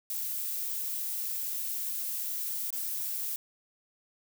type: noise with dropouts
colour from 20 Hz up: violet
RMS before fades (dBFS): -34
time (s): 0.1-3.36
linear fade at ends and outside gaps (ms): 2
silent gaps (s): 2.705-2.727
effects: none